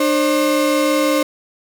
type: tone pair together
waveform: 35% pulse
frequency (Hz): 300.3 / 535.1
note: D4 / C5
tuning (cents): +39 / +39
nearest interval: minor seventh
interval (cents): 1000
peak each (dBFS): -15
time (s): 0-1.23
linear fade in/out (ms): 5
effects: none